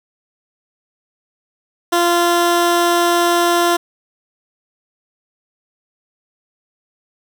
15% pulse tone, 345.7 Hz, F4, 18 cents flat, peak -6 dBFS, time 1.92-3.77 s, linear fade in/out 10 ms, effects none

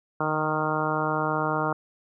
harmonic tone with a mistuned harmonic, 154.8 Hz, D#3, 9 cents flat, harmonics 1 / 2 / 3 / 4 / 5 / 6 / 7 / 8 / 9, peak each -32 / -32 / -32 / -32 / -32 / -32 / -32 / -32 / -32 dBFS, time 0.2-1.73 s, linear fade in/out 5 ms, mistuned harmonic 1, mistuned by -19 cents, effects none

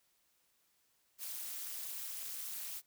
blue noise with amplitude modulation, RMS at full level -39 dBFS, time 1.18-2.82 s, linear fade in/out 50 ms, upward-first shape sine, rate 237 Hz, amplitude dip 100%, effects white hiss -75 dBFS RMS until 2.86 s

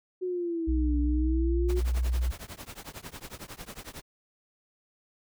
sine linear two-way sweep, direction down then up, 370 to 291.7 to 364.1 Hz, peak -28 dBFS, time 0.21-1.81 s, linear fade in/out 20 ms, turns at 0.99 s
sine tone, 61.4 Hz, B1, 9 cents flat, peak -24 dBFS, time 0.67-2.32 s, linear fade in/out 20 ms
pink noise with tremolo, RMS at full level -39 dBFS, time 1.68-4.02 s, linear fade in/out 20 ms, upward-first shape triangle, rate 11 Hz, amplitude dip 100%
effects none

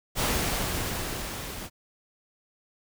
pink noise with level ramp, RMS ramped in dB -25 to -38 dBFS, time 0.15-1.7 s, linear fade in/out 50 ms, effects none

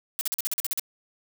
blue noise bursts, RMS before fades -27 dBFS, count 10, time 0.19-0.796 s, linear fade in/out 0 ms, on 21 ms, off 44 ms, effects none

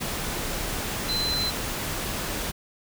sine tone in noise, 4062 Hz, B7, 48 cents sharp, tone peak -25 dBFS, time 1.08-1.51 s, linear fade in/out 20 ms, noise pink, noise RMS -30 dBFS, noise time 0-2.52 s, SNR +2 dB, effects none

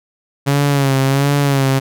sawtooth tone with vibrato, 138.59 Hz, C#3, in tune, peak -8 dBFS, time 0.46-1.8 s, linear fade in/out 20 ms, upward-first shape sine, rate 1.4 Hz, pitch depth 56 cents each way, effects none

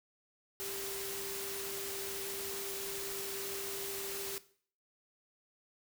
sine tone in noise, 393.9 Hz, G4, 8 cents sharp, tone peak -44 dBFS, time 0.6-4.38 s, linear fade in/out 0 ms, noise white, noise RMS -41 dBFS, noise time 0.6-4.38 s, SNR -6 dB, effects noise-tail reverb RT60 0.5 s tail -17 dB re dry

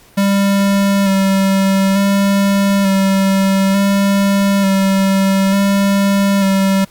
square tone with vibrato, 196 Hz, G3, in tune, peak -11 dBFS, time 0.17-6.85 s, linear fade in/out 10 ms, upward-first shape square, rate 0.56 Hz, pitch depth 19 cents each way, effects pink hiss -46 dBFS RMS until 6.9 s + Opus 48 kbps

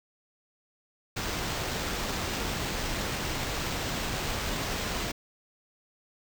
pink noise with sample-and-hold, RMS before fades -32 dBFS, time 1.16-5.12 s, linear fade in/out 10 ms, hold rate 11025 Hz, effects none

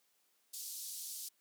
white band-pass noise, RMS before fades -45 dBFS, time 0.53-1.29 s, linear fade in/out 10 ms, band 4200 to 14000 Hz, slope 24 dB/octave, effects white hiss -75 dBFS RMS until 1.4 s + high-pass 200 Hz 12 dB/octave

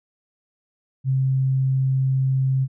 sine tone, 132.7 Hz, C3, 25 cents sharp, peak -17 dBFS, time 1.04-2.68 s, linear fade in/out 50 ms, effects none

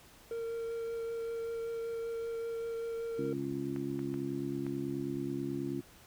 triangle tone with vibrato, 460 Hz, A#4, 23 cents flat, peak -33 dBFS, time 0.31-3.33 s, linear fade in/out 2 ms, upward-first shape triangle, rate 5.2 Hz, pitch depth 12 cents each way
harmonic tone, 69.3 Hz, C#2, in tune, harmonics 2 / 3 / 4 / 5, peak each -41 / -43 / -37 / -38 dBFS, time 3.18-5.81 s, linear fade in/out 10 ms
clicks, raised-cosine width 0.5 ms, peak -33 dBFS, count 4, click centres 3.762 / 3.992 / 4.141 / 4.666 s
effects pink hiss -58 dBFS RMS until 6.06 s

